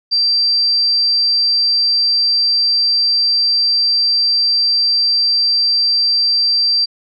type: tone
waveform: sine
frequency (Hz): 4700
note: D8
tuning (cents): +1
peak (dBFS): -11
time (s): 0.11-6.86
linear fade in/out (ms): 20
effects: none